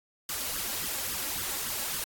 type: noise with flanger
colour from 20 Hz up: white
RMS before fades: -33 dBFS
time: 0.29-2.04 s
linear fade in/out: 2 ms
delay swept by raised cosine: 0.6 to 3.7 ms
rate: 3.6 Hz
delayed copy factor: +0.75
effects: AAC 64 kbps